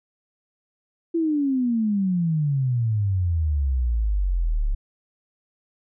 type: exponential sweep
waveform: sine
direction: down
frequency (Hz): 340 to 34.17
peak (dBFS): -19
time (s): 1.14-4.75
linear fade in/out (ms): 10
effects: none